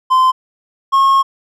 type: tone pair in turn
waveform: triangle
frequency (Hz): 1034 / 1085.2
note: C6 / C#6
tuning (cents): -21 / -37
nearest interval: minor second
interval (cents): 84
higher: second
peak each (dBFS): -6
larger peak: neither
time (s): 0.1-0.32 / 0.92-1.23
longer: second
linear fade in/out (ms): 20
effects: none